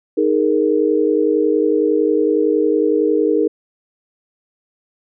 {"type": "chord", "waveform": "sine", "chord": "D# suspended fourth", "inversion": "none", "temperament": "equal", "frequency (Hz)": [311.1, 415.3, 466.2], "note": ["D#4", "G#4", "A#4"], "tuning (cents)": [0, 0, 0], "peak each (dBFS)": -17, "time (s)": [0.17, 3.48], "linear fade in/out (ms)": 10, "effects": []}